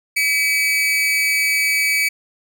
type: tone with amplitude modulation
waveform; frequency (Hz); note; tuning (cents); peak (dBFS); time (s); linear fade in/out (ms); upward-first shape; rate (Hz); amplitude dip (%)
40% pulse; 2280; C#7; +48; -12; 0.16-2.09; 10; sine; 272; 60
effects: none